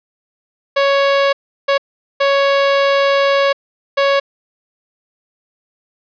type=tone bursts at uneven times; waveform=sawtooth; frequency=556 Hz; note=C#5; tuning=5 cents sharp; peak=-7 dBFS; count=4; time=0.76-1.33 / 1.68-1.78 / 2.2-3.53 / 3.97-4.2 s; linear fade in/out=10 ms; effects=resampled to 11025 Hz + 8-bit